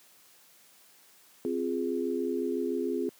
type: chord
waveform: sine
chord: F minor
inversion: second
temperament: equal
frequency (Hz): 261.6 / 349.2 / 415.3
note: C4 / F4 / Ab4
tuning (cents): 0 / 0 / 0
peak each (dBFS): -32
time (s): 1.45-3.09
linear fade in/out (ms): 0
effects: white hiss -59 dBFS RMS until 3.19 s + high-pass 150 Hz 12 dB/octave